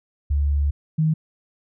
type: tone pair in turn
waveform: sine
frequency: 71.8 / 157.23 Hz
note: D2 / D#3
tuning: -39 / +18 cents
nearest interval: octave + major second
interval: 1357 cents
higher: second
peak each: -17 / -16 dBFS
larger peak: second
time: 0.3-0.71 / 0.98-1.14 s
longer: first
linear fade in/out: 10 ms
effects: none